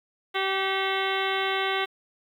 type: harmonic tone with a mistuned harmonic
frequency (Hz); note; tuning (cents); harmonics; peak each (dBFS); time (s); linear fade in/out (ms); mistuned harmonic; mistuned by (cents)
385.5; G4; -29; 1 / 2 / 3 / 4 / 5 / 6 / 7 / 8 / 9 / 10; -30 / -31 / -32 / -33 / -34 / -33 / -36 / -36 / -36 / -38; 0.34-1.86; 20; 6; -100
effects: 9-bit